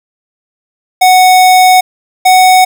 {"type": "tone pair in turn", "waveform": "square", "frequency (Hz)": [740, 742.7], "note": ["F#5", "F#5"], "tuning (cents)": [0, 6], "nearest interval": "unison", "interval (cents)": 6, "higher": "second", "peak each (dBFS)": -3, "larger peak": "neither", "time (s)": [[1.01, 1.81], [2.25, 2.65]], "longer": "first", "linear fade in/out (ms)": 10, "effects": []}